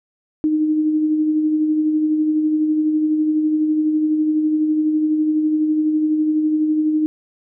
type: tone with tremolo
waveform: sine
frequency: 308.3 Hz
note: D#4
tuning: 16 cents flat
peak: -13 dBFS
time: 0.44-7.06 s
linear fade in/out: 0 ms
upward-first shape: sine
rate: 12 Hz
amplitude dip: 35%
effects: none